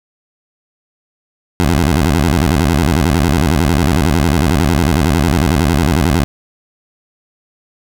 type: tone with vibrato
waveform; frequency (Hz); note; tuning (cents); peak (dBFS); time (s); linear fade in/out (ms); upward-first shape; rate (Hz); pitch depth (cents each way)
15% pulse; 77.78; D#2; 0; -4; 1.6-6.24; 0; square; 11; 210
effects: none